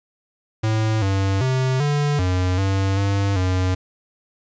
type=tone with pitch steps; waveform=square; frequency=109.7 / 97.2 / 130.2 / 145.9 / 91.5 / 97 / 99.3 / 92.3 Hz; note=A2 / G2 / C3 / D3 / F#2 / G2 / G2 / F#2; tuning=-5 / -14 / -8 / -11 / -19 / -18 / +23 / -4 cents; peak=-18 dBFS; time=0.63-3.75 s; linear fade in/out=10 ms; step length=390 ms; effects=resampled to 16000 Hz + 9-bit